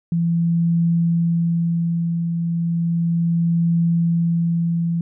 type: tone with tremolo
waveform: sine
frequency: 168.5 Hz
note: E3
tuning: 38 cents sharp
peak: -14 dBFS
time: 0.12-5.01 s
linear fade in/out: 2 ms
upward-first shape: triangle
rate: 0.34 Hz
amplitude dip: 45%
effects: none